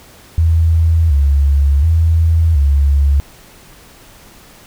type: tone with vibrato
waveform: sine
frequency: 75.9 Hz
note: D#2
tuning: 42 cents flat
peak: -8 dBFS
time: 0.38-3.2 s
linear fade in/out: 0 ms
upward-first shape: square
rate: 0.69 Hz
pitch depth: 130 cents each way
effects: pink hiss -42 dBFS RMS until 4.66 s